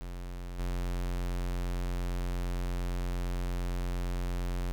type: tone with level steps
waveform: square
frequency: 44.36 Hz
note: F1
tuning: 28 cents sharp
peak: -38 / -31 dBFS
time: 0.01-4.72 s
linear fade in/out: 0 ms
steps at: 0.58 s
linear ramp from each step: 20 ms
effects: none